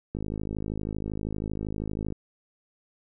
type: click train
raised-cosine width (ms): 3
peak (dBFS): -19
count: 105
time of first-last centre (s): 0.15-2.123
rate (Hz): 52.7
effects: none